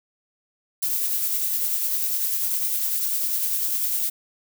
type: noise with tremolo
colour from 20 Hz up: violet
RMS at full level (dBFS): -23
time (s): 0.82-4.1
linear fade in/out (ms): 10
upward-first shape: sine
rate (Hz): 10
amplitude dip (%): 30
effects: none